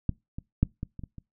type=clicks; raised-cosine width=5 ms; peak=-12 / -23 / -8 / -20 / -27 / -26 / -30 dBFS; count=7; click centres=0.093 / 0.385 / 0.63 / 0.831 / 0.993 / 1.037 / 1.183 s; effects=noise-tail reverb RT60 0.2 s tail -23 dB re dry